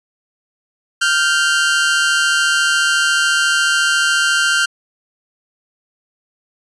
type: tone pair together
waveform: sawtooth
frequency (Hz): 1400 / 1554.1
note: F6 / G6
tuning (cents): +4 / -15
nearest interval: major second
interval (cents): 181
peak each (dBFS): -12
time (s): 1.01-4.66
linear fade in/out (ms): 10
effects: resampled to 22050 Hz